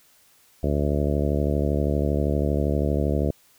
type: harmonic tone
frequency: 72.6 Hz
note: D2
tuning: 19 cents flat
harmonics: 1 / 2 / 3 / 4 / 5 / 6 / 7 / 8 / 9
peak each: -24 / -27 / -29 / -30 / -31 / -32 / -32 / -33 / -34 dBFS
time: 0.63-3.31 s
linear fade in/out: 5 ms
effects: white hiss -58 dBFS RMS until 3.58 s